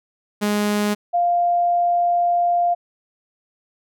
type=tone pair in turn; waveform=sawtooth / sine; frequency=207.7 / 698.6 Hz; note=G#3 / F5; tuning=0 / 0 cents; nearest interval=octave + major sixth; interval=2100 cents; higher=second; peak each=-14 / -15 dBFS; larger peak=first; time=0.41-0.95 / 1.13-2.75 s; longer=second; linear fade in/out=20 ms; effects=none